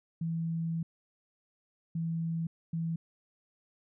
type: tone bursts at uneven times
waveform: sine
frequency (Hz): 164.81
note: E3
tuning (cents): 0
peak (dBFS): -30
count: 3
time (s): 0.21-0.83 / 1.95-2.47 / 2.73-2.96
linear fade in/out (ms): 5
effects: none